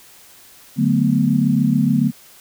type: chord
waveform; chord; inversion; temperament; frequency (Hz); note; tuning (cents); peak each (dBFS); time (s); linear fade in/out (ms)
sine; B minor seventh; first; equal; 146.83 / 185 / 220 / 246.9; D3 / F#3 / A3 / B3; 0 / 0 / 0 / 0; -19 / -21 / -18 / -18; 0.76-2.12; 50
effects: white hiss -46 dBFS RMS until 2.4 s